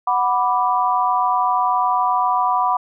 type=chord; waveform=sine; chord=B minor; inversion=second; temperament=equal; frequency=740 / 987.8 / 1174.7 Hz; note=F#5 / B5 / D6; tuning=0 / 0 / 0 cents; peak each=-20 / -18 / -21 dBFS; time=0.07-2.77 s; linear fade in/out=5 ms; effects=none